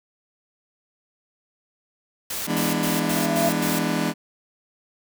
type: noise bursts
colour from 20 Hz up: white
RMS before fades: -29 dBFS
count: 6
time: 2.3-3.79 s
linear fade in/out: 5 ms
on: 170 ms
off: 94 ms
type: chord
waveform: sawtooth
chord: E dominant seventh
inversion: none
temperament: just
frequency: 164.81 / 206 / 247.2 / 296.7 Hz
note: E3 / G#3 / B3 / D4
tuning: 0 / -14 / +2 / +18 cents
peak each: -23 dBFS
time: 2.46-4.14 s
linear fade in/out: 50 ms
type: tone with exponential growth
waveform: sine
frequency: 674 Hz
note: E5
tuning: 38 cents sharp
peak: -18 dBFS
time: 2.61-3.49 s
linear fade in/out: 2 ms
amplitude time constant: 190 ms
effects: none